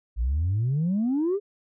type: exponential sweep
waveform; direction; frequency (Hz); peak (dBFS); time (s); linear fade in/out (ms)
sine; up; 53.6 to 422.7; -20; 0.16-1.4; 50
effects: tanh soft clip ceiling -19 dBFS